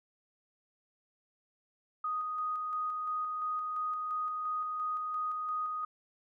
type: tone with tremolo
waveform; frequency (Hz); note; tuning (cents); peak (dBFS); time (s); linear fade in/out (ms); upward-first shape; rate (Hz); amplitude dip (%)
sine; 1244.5; D#6; 0; -31; 2.04-5.85; 5; square; 2.9; 25
effects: none